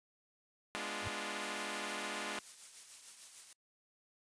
5% pulse chord, G# diminished seventh, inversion none, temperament equal, 207.7 / 246.9 / 293.7 / 349.2 Hz, G#3 / B3 / D4 / F4, 0 / 0 / 0 / 0 cents, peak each -32 / -36 / -33 / -33 dBFS, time 0.75-2.39 s, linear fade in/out 0 ms
square tone with exponential growth, 98.5 Hz, G2, 9 cents sharp, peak -37 dBFS, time 1-1.08 s, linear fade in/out 5 ms, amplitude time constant 16 ms
blue noise with tremolo, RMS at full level -48 dBFS, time 1.41-3.53 s, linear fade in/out 2 ms, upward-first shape triangle, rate 6.7 Hz, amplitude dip 50%
effects noise-tail reverb RT60 0.1 s tail -26 dB re dry + resampled to 22050 Hz

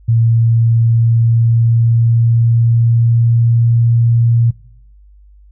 sine tone with pitch glide, 114.9 to 116.98 Hz, A#2 to A#2, -25 to +7 cents, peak -8 dBFS, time 0.08-4.51 s, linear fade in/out 10 ms, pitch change +32 cents, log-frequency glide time 0.25-3.76 s, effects noise-tail reverb RT60 0.7 s tail -20 dB re dry + added 50 Hz sine -40 dBFS peak until 5.51 s

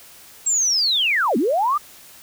sine linear two-way sweep, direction down then up, 7660 to 207.8 to 1242 Hz, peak -16 dBFS, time 0.46-1.78 s, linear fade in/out 10 ms, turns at 1.37 s, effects white hiss -45 dBFS RMS until 2.22 s

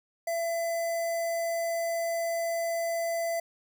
square tone with notch filter, 671 Hz, E5, 31 cents sharp, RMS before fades -30 dBFS, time 0.27-3.4 s, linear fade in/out 5 ms, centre 3300 Hz, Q 1.4, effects none

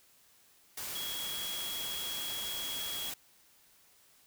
sine tone in noise, 3322 Hz, G#7, in tune, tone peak -38 dBFS, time 0.95-3.1 s, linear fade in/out 5 ms, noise white, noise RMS -40 dBFS, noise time 0.77-3.14 s, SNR -1 dB, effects white hiss -64 dBFS RMS until 4.26 s

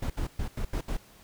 brown noise bursts at uneven times, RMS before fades -30 dBFS, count 6, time 0.02-0.1 / 0.17-0.27 / 0.39-0.48 / 0.57-0.65 / 0.73-0.81 / 0.88-0.97 s, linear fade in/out 5 ms, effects pink hiss -56 dBFS RMS until 1.23 s

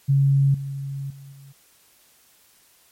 sine tone with level steps, 138.2 Hz, C#3, 5 cents flat, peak -14 / -27 / -39 / -42 dBFS, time 0.08-1.53 s, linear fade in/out 20 ms, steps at 0.54 / 1.1 / 1.32 s, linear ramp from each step 5 ms, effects white hiss -57 dBFS RMS until 2.91 s + MP3 64 kbps

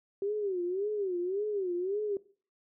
sine tone with vibrato, 385.4 Hz, G4, 29 cents flat, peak -29 dBFS, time 0.22-2.17 s, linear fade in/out 2 ms, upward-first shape sine, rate 1.8 Hz, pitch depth 170 cents each way, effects noise-tail reverb RT60 0.4 s tail -18 dB re dry

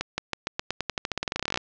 accelerating click train, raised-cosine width 0.2 ms, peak -9 dBFS, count 25, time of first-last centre 0.01-1.574 s, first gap 170 ms, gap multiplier 0.9, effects low-pass 6000 Hz 12 dB/octave

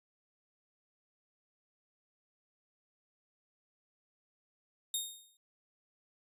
15% pulse tone with exponential decay, 3700 Hz, A#7, 14 cents flat, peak -23 dBFS, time 4.94-5.37 s, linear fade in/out 2 ms, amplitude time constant 92 ms, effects resampled to 32000 Hz

